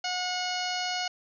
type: harmonic tone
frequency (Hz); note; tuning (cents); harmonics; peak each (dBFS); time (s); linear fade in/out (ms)
727; F#5; -31; 1 / 2 / 3 / 4 / 5 / 6 / 7 / 8 / 9; -33 / -37 / -38 / -36 / -46 / -36 / -38 / -45 / -43; 0.04-1.08; 5
effects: none